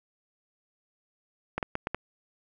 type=clicks; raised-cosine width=0.5 ms; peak=-14 dBFS; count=5; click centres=1.58 / 1.628 / 1.754 / 1.871 / 1.946 s; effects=none